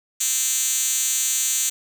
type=tone with high-pass filter; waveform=5% pulse; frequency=260 Hz; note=C4; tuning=11 cents flat; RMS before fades=-22 dBFS; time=0.2-1.7 s; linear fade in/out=10 ms; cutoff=6100 Hz; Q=2.6; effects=none